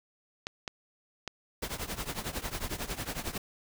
clicks, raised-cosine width 0.2 ms, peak -17 dBFS, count 3, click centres 0.469 / 0.678 / 1.277 s
pink noise with tremolo, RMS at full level -33 dBFS, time 1.62-3.38 s, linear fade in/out 5 ms, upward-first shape triangle, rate 11 Hz, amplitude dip 90%
effects none

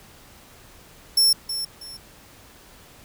sawtooth tone with echo, 5400 Hz, E8, 41 cents sharp, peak -12 dBFS, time 1.17-1.33 s, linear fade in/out 5 ms, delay 320 ms, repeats 2, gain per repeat -11 dB, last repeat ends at 1.97 s, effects pink hiss -49 dBFS RMS until 3.04 s

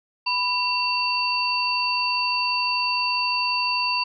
sine tone cluster, 988 / 2723 / 4594 Hz, B5 / F7 / D8, 0 / -44 / -39 cents, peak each -25 dBFS, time 0.26-4.04 s, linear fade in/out 10 ms, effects none

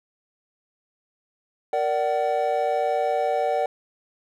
triangle chord, Bb augmented, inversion none, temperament equal with one note detuned, 466.2 / 587.3 / 754.2 Hz, Bb4 / D5 / F#5, 0 / 0 / +33 cents, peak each -25 / -23 / -22 dBFS, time 1.73-3.66 s, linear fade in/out 2 ms, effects none

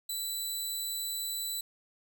15% pulse tone, 3978 Hz, B7, 12 cents sharp, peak -26 dBFS, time 0.09-1.61 s, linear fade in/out 5 ms, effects none

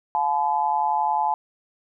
sine tone with amplitude modulation, 860 Hz, A5, 40 cents flat, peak -15 dBFS, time 0.15-1.34 s, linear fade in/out 0 ms, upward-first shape sine, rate 151 Hz, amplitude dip 95%, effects none

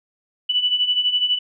sine beating tone pair, 2960 / 2972 Hz, F#7 / F#7, 0 / +7 cents, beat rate 12 Hz, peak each -23 / -18 dBFS, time 0.49-1.39 s, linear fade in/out 10 ms, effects none

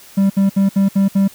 triangle tone bursts, 196 Hz, G3, in tune, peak -8 dBFS, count 6, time 0.17-1.28 s, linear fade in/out 10 ms, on 130 ms, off 66 ms, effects white hiss -42 dBFS RMS until 1.34 s

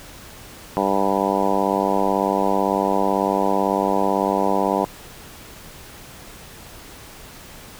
harmonic tone, 98 Hz, G2, in tune, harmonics 2 / 3 / 4 / 5 / 6 / 7 / 8 / 9 / 10, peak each -26 / -26 / -26 / -26 / -26 / -26 / -26 / -26 / -26 dBFS, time 0.77-4.85 s, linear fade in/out 0 ms, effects pink hiss -41 dBFS RMS until 7.79 s

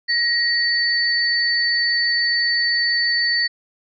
sine tone pair together, 1895 / 4507 Hz, A#6 / C#8, +28 / +28 cents, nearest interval octave + minor third, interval 1500 cents, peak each -19 dBFS, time 0.08-3.48 s, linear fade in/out 20 ms, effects none

